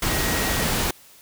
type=tone in noise; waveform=sine; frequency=1896 Hz; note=A#6; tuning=29 cents sharp; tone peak=-31 dBFS; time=0.08-0.64 s; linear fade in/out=5 ms; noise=pink; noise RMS=-23 dBFS; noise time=0.02-0.91 s; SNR=-11 dB; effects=white hiss -50 dBFS RMS until 1.21 s